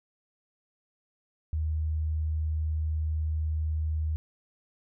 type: tone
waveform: sine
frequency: 78 Hz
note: D#2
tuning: 5 cents sharp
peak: -26 dBFS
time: 1.53-4.16 s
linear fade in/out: 0 ms
effects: none